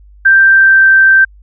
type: tone with pitch glide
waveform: sine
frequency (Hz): 1572 to 1562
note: G6 to G6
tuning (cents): +4 to -7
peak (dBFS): -3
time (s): 0.25-1.25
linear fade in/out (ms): 10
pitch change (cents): -11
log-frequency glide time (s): 0.42-0.86
effects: added 50 Hz sine -37 dBFS peak until 1.42 s